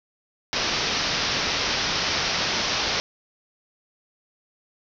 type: low-pass noise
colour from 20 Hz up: white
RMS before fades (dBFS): -25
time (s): 0.53-3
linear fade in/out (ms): 0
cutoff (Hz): 5900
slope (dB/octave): 96
effects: none